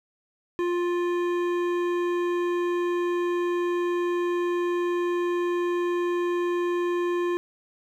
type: tone with hard clipping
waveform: sine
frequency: 350.5 Hz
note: F4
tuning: 6 cents sharp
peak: -25 dBFS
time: 0.59-7.37 s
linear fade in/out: 0 ms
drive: 13 dB
effects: none